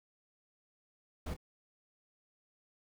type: noise with echo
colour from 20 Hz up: brown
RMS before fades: -39 dBFS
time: 1.26-1.34 s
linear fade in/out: 5 ms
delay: 26 ms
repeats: 1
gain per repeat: -10 dB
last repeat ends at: 1.366 s
effects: none